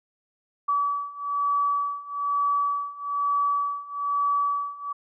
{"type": "beating tone pair", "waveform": "sine", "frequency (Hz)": [1145, 1146.1], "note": ["D6", "D6"], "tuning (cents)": [-44, -43], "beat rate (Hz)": 1.1, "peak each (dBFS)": [-27, -25], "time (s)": [0.68, 4.93], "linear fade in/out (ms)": 10, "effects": []}